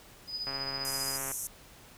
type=tone with tremolo; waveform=sine; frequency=4978 Hz; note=D#8; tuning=in tune; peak=-31 dBFS; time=0.27-1.19 s; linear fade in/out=50 ms; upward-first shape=triangle; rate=15 Hz; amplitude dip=65%
type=click train; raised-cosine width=0.5 ms; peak=-25 dBFS; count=116; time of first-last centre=0.47-1.316 s; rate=136 Hz
type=band-pass noise; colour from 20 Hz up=white; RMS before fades=-37 dBFS; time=0.85-1.47 s; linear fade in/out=0 ms; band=5700 to 13000 Hz; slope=96 dB/octave
effects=pink hiss -54 dBFS RMS until 1.97 s